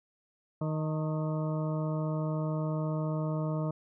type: harmonic tone with a mistuned harmonic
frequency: 155.7 Hz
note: D#3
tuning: 2 cents sharp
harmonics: 1 / 2 / 3 / 4 / 6 / 7 / 8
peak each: -30 / -38 / -42 / -38 / -46 / -46 / -48 dBFS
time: 0.61-3.71 s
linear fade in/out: 5 ms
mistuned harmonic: 6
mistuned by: -38 cents
effects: none